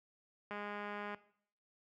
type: click train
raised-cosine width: 0.5 ms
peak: -29 dBFS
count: 132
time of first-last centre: 0.51-1.146 s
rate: 206 Hz
effects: noise-tail reverb RT60 0.6 s tail -18 dB re dry + high-pass 100 Hz 12 dB/octave